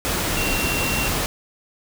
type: tone in noise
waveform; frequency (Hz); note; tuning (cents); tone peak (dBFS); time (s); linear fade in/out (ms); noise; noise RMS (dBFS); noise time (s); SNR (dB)
sine; 2739; F7; -34; -25; 0.37-1.08; 0; pink; -23; 0.05-1.26; -5
effects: none